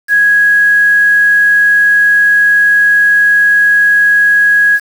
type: tone with quantisation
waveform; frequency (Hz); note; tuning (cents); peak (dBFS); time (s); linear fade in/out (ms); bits
sine; 1661.2; G#6; 0; -5; 0.08-4.8; 50; 5
effects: none